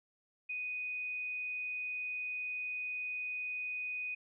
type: tone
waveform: sine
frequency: 2489 Hz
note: D#7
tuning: in tune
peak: -36 dBFS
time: 0.49-4.15 s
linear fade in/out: 10 ms
effects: none